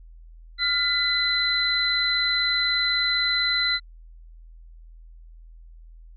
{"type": "tone cluster", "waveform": "sine", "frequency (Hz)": [1399, 2004, 4036], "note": ["F6", "B6", "B7"], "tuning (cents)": [3, 25, 37], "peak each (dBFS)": [-28, -26, -22], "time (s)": [0.58, 3.8], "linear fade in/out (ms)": 50, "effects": ["added 41 Hz sine -43 dBFS peak until 6.16 s"]}